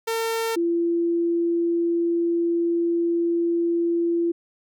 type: tone pair in turn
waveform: sawtooth / sine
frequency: 453.6 / 339.8 Hz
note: A#4 / F4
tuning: -47 / -47 cents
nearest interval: perfect fourth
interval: 500 cents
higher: first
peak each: -19 dBFS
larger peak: neither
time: 0.07-0.56 / 0.56-4.32 s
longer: second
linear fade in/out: 10 ms
effects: none